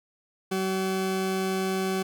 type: tone pair together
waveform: 40% pulse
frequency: 189.6 / 379.2 Hz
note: F#3 / F#4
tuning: +43 / +43 cents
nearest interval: octave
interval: 1200 cents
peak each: -28 dBFS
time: 0.51-2.03 s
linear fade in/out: 10 ms
effects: none